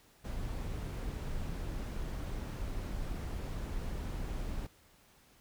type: noise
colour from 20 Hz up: brown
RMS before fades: -38 dBFS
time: 0.24-4.67 s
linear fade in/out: 10 ms
effects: pink hiss -64 dBFS RMS until 5.4 s